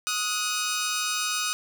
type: tone pair together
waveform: 10% pulse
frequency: 1253.4 / 1461 Hz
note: D#6 / F#6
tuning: +12 / -22 cents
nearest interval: minor third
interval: 266 cents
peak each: -19 / -22 dBFS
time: 0.07-1.53 s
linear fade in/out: 0 ms
effects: none